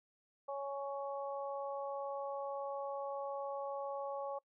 harmonic tone, 278.3 Hz, C#4, 7 cents sharp, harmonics 2 / 3 / 4, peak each -40 / -44 / -46 dBFS, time 0.48-4.39 s, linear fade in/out 10 ms, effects noise-tail reverb RT60 0.1 s tail -24 dB re dry

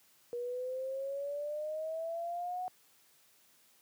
sine exponential sweep, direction up, 477.4 to 740 Hz, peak -35 dBFS, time 0.33-2.68 s, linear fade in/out 0 ms, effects white hiss -66 dBFS RMS until 3.81 s + high-pass 100 Hz 12 dB/octave

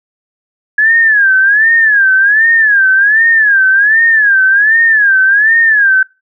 sine tone with vibrato, 1679 Hz, G#6, 18 cents sharp, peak -5 dBFS, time 0.78-6.03 s, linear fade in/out 5 ms, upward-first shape sine, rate 1.3 Hz, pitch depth 160 cents each way, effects noise-tail reverb RT60 0.3 s tail -23 dB re dry

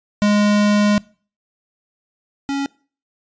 square tone pair in turn, 207.2 / 278 Hz, G#3 / C#4, -4 / +5 cents, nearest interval perfect fourth, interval 509 cents, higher second, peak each -13 / -20 dBFS, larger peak first, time 0.22-0.98 / 2.49-2.66 s, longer first, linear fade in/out 0 ms, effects noise-tail reverb RT60 0.4 s tail -23 dB re dry + resampled to 16000 Hz

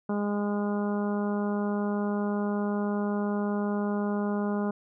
harmonic tone, 205.3 Hz, G#3, 20 cents flat, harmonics 1 / 2 / 3 / 4 / 5 / 6 / 7, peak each -27 / -33 / -37 / -39 / -41 / -43 / -44 dBFS, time 0.09-4.71 s, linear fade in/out 5 ms, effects none

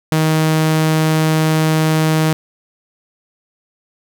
sawtooth tone, 157.5 Hz, D#3, 21 cents sharp, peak -8 dBFS, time 0.12-2.33 s, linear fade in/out 0 ms, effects none

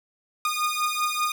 sawtooth beating tone pair, 1223 / 1228.1 Hz, D#6 / D#6, -30 / -23 cents, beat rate 5.1 Hz, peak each -23 dBFS, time 0.45-1.32 s, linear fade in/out 2 ms, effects none

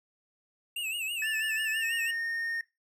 square tone with vibrato, 2711 Hz, E7, 48 cents sharp, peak -32 dBFS, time 0.76-2.11 s, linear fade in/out 5 ms, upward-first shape sine, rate 6.1 Hz, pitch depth 110 cents each way
triangle tone with pitch glide, 1760 to 1837.9 Hz, A6 to A#6, 0 to -25 cents, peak -29 dBFS, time 1.22-2.61 s, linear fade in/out 2 ms, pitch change +75 cents, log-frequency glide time 1.73-1.9 s
effects noise-tail reverb RT60 0.2 s tail -17 dB re dry

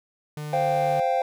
45% pulse tone, 150 Hz, D3, 37 cents sharp, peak -31 dBFS, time 0.37-1 s, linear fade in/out 2 ms
triangle chord, C suspended fourth, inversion none, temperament equal, 523.3 / 698.5 / 784 Hz, C5 / F5 / G5, 0 / 0 / 0 cents, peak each -23 dBFS, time 0.53-1.22 s, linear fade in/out 2 ms
effects none

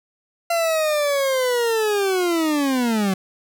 40% pulse linear sweep, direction down, 685 to 185 Hz, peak -17 dBFS, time 0.5-3.14 s, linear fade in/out 5 ms, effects none

